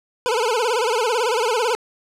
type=tone with vibrato; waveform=25% pulse; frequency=466.2 Hz; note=A#4; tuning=in tune; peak=-14 dBFS; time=0.26-1.75 s; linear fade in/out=0 ms; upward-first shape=sine; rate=18 Hz; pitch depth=150 cents each way; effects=low-pass 9000 Hz 12 dB/octave